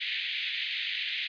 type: band-pass noise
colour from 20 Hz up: white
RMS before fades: -33 dBFS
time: 0-1.28 s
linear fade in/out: 20 ms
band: 1900 to 3800 Hz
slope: 48 dB/octave
effects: resampled to 11025 Hz